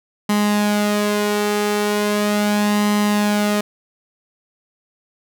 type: tone with flanger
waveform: sawtooth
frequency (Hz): 207.7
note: G#3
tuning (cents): 0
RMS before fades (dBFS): -18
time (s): 0.29-3.61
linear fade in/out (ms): 5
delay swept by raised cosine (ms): 0.99 to 2.29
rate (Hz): 0.38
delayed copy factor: +0.5
effects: none